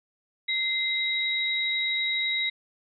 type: tone pair together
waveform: sine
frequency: 2077 / 3822 Hz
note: C7 / A#7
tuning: -13 / +43 cents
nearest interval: major seventh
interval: 1056 cents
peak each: -27 dBFS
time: 0.48-2.5 s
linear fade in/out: 10 ms
effects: none